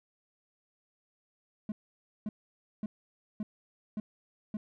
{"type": "tone bursts", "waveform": "triangle", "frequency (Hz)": 212.3, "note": "G#3", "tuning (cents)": 38, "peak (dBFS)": -30, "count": 6, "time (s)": [1.69, 4.57], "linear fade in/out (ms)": 2, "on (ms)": 30, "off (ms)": 540, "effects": []}